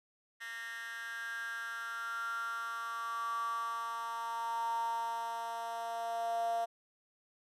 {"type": "tone with high-pass filter sweep", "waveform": "10% pulse", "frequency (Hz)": 230.5, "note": "A#3", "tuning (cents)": -19, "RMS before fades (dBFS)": -38, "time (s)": [0.4, 6.66], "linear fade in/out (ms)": 20, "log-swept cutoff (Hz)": [1900, 670], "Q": 9.5, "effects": ["resampled to 32000 Hz"]}